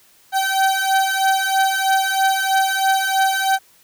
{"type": "beating tone pair", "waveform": "30% pulse", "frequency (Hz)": [770, 773.1], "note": ["G5", "G5"], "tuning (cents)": [-31, -24], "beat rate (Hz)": 3.1, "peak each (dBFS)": [-16, -16], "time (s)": [0.32, 3.59], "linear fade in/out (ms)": 50, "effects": ["white hiss -53 dBFS RMS until 3.83 s"]}